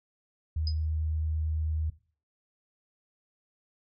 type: tone with vibrato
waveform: sine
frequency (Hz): 78.3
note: D#2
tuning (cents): +11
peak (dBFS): -27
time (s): 0.56-1.9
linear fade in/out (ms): 5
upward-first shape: triangle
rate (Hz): 9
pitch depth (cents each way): 8
type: tone with exponential decay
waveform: sine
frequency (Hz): 5000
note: D#8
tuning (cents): +8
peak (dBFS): -30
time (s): 0.67-0.79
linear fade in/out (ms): 2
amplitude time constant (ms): 24
effects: noise-tail reverb RT60 0.4 s tail -17 dB re dry